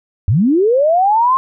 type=linear sweep; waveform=sine; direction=up; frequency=80.9 to 1074 Hz; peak=-9 dBFS; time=0.28-1.37 s; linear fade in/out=0 ms; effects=none